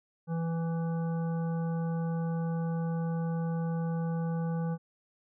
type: harmonic tone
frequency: 165.6 Hz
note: E3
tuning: 8 cents sharp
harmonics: 1 / 3 / 5 / 7 / 9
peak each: -29 / -40 / -44 / -50 / -52 dBFS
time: 0.27-4.78 s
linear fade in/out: 50 ms
effects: none